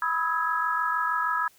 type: chord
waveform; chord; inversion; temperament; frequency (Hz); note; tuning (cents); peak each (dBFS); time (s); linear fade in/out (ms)
sine; E major seventh; second; equal with one note detuned; 987.8 / 1272.1 / 1318.5 / 1661.2; B5 / D#6 / E6 / G#6; 0 / +38 / 0 / 0; -29 / -28 / -31 / -29; 0.02-1.48; 2
effects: white hiss -59 dBFS RMS until 1.58 s